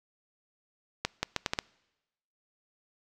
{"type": "accelerating click train", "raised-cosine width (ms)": 0.2, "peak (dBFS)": -10, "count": 6, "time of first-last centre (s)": [1.05, 1.589], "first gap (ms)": 180, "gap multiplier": 0.74, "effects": ["noise-tail reverb RT60 1.0 s tail -25 dB re dry"]}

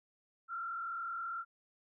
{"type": "tone with frequency modulation", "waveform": "sine", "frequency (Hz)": 1362, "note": "F6", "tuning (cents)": -44, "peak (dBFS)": -37, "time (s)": [0.48, 1.45], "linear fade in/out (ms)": 50, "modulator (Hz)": 38.6, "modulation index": 1.1, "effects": []}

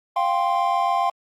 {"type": "chord", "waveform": "triangle", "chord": "F suspended second", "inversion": "none", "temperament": "just", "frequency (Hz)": [698.5, 785.8, 1047.7], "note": ["F5", "G5", "C6"], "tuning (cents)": [0, 4, 2], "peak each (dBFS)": -21, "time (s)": [0.16, 1.1], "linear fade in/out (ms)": 5, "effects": ["Opus 32 kbps"]}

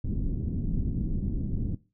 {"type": "low-pass noise", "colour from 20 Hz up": "pink", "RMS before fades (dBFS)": -29, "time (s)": [0.04, 1.75], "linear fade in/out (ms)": 5, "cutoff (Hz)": 270, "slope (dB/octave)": 24, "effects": ["noise-tail reverb RT60 0.3 s tail -18 dB re dry"]}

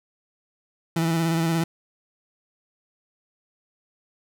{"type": "tone with vibrato", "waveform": "30% pulse", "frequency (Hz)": 164.81, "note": "E3", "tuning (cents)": 0, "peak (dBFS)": -18, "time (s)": [0.96, 1.64], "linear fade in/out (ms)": 5, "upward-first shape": "square", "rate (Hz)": 17, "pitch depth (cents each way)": 26, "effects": []}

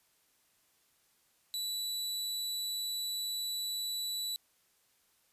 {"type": "tone", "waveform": "sawtooth", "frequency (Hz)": 3951, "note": "B7", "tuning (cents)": 0, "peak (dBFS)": -31, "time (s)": [1.54, 4.36], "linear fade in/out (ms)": 0, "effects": ["white hiss -71 dBFS RMS until 5.32 s", "resampled to 32000 Hz"]}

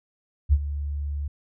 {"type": "tone with ADSR envelope", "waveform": "sine", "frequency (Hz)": 72.2, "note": "D2", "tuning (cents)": -29, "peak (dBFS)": -12, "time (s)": [0.49, 1.28], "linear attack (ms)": 37, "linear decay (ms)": 51, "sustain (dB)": -14, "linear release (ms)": 6, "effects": []}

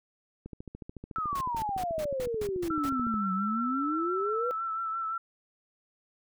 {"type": "click train", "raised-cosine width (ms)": 3, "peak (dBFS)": -28, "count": 38, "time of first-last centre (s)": [0.46, 3.141], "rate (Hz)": 13.8}
{"type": "exponential two-way sweep", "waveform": "sine", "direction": "down then up", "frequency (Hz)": [1332, 185, 504], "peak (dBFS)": -29, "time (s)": [1.16, 4.51], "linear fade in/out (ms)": 0, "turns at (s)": 3.32}
{"type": "noise bursts", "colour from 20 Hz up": "pink", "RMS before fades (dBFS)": -42, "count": 8, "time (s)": [1.35, 2.896], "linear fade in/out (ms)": 5, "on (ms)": 62, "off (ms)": 150}
{"type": "tone with vibrato", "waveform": "sine", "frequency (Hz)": 1331, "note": "E6", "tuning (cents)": 16, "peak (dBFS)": -30, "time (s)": [2.7, 5.18], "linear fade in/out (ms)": 5, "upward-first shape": "triangle", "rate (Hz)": 5.8, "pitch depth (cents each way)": 40}
{"effects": []}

